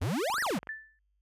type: exponential two-way sweep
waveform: square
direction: up then down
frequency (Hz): 75.7 to 1975.5 to 149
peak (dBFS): -29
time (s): 0.01-0.59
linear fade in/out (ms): 10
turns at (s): 0.41
type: click train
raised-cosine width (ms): 0.5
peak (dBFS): -27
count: 10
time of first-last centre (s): 0.3-0.672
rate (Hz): 24.2
type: tone with exponential decay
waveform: sine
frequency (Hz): 1760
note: A6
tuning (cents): 0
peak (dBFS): -32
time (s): 0.69-0.99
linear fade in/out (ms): 1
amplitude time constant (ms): 65
effects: added 50 Hz sine -70 dBFS peak until 1.21 s + resampled to 32000 Hz